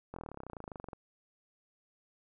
slowing click train, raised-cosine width 1 ms, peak -29 dBFS, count 25, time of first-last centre 0.14-0.932 s, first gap 23 ms, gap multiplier 1.03, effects none

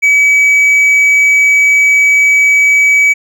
sine tone with hard clipping, 2281 Hz, C#7, 49 cents sharp, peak -6 dBFS, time 0.02-3.14 s, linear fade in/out 20 ms, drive 3 dB, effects none

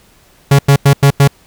45% pulse tone bursts, 140 Hz, C#3, 18 cents sharp, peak -4 dBFS, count 5, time 0.51-1.277 s, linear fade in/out 5 ms, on 79 ms, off 93 ms, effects pink hiss -48 dBFS RMS until 1.46 s

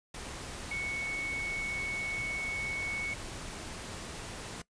sine tone in noise, 2217 Hz, C#7, in tune, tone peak -33 dBFS, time 0.71-3.14 s, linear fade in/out 5 ms, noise pink, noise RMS -42 dBFS, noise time 0.14-4.62 s, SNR +6 dB, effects noise-tail reverb RT60 0.1 s tail -20 dB re dry + resampled to 22050 Hz

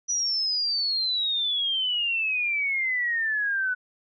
sine exponential sweep, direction down, 5910 to 1480 Hz, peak -23 dBFS, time 0.08-3.75 s, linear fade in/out 20 ms, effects none

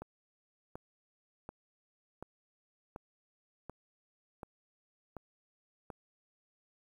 click train, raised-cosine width 1 ms, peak -29 dBFS, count 9, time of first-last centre 0.02-5.902 s, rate 1.36 Hz, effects 10-bit

